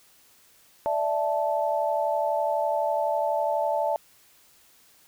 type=chord; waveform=sine; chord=D suspended second; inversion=none; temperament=equal with one note detuned; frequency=587.3 / 659.3 / 874.9 Hz; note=D5 / E5 / A5; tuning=0 / 0 / -10 cents; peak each=-27 dBFS; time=0.86-3.96 s; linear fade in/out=0 ms; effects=white hiss -58 dBFS RMS until 5.07 s